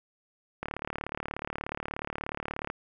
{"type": "click train", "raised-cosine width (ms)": 0.5, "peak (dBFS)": -18, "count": 77, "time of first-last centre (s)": [0.63, 2.701], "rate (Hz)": 36.7, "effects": []}